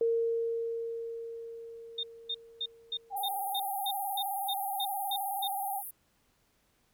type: tone with exponential decay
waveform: sine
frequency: 460.3 Hz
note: A#4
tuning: 22 cents flat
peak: -24 dBFS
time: 0.01-3.69 s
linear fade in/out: 2 ms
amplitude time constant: 800 ms
type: tone bursts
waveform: sine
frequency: 3656 Hz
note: A#7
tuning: 34 cents flat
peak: -31 dBFS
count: 12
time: 1.98-5.476 s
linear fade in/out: 5 ms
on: 53 ms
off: 260 ms
type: tone with vibrato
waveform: sine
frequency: 790 Hz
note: G5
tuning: 13 cents sharp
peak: -32 dBFS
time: 3.1-5.83 s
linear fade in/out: 50 ms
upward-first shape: square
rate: 19 Hz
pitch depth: 46 cents each way
type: band-pass noise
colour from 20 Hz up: white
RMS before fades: -42 dBFS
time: 3.16-5.91 s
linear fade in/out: 10 ms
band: 9900 to 16000 Hz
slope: 96 dB/octave
effects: pink hiss -71 dBFS RMS until 6.93 s